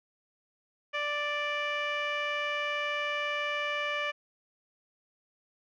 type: tone with low-pass filter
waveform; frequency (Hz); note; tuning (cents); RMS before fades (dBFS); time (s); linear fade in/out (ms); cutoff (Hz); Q
15% pulse; 587.3; D5; 0; -32; 0.93-4.12; 20; 2800; 2.5
effects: none